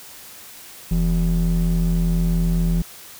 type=ring-modulated tone; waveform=triangle; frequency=105 Hz; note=G#2; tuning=19 cents sharp; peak=-11 dBFS; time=0.91-2.82 s; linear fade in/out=5 ms; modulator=62.8 Hz; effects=white hiss -41 dBFS RMS until 3.19 s